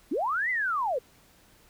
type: linear two-way sweep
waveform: sine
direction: up then down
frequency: 229.3 to 2059 to 454.3 Hz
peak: -25 dBFS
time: 0.11-0.99 s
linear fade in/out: 10 ms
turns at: 0.5 s
effects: pink hiss -59 dBFS RMS until 1.69 s